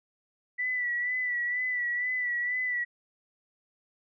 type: tone with vibrato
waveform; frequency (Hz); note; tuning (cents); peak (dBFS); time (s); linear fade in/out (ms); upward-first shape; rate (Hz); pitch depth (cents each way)
sine; 1968; B6; -7; -27; 0.58-2.85; 20; sine; 2.1; 40
effects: none